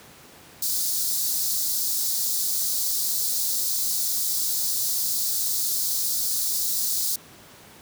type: high-pass noise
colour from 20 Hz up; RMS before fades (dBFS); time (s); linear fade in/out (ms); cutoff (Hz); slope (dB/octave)
white; -25; 0.62-7.16; 5; 4000; 48
effects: pink hiss -48 dBFS RMS until 7.81 s + high-pass 100 Hz 12 dB/octave